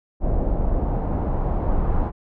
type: noise with low-pass filter sweep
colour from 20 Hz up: brown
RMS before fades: -21 dBFS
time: 0.2-2.12 s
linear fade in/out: 50 ms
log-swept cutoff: 660 to 1000 Hz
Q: 1.9
effects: none